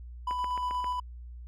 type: tone with tremolo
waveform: triangle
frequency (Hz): 994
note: B5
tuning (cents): +11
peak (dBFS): -26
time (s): 0.27-1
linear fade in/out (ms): 5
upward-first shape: square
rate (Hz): 8.4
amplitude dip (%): 25
type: click train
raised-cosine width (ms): 0.5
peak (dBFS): -25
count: 5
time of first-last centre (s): 0.31-0.843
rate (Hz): 7.5
effects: added 60 Hz sine -41 dBFS peak until 1.47 s